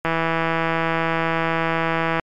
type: click train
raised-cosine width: 0.5 ms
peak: -6 dBFS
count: 353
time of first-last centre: 0.05-2.196 s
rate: 164 Hz
effects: MP3 96 kbps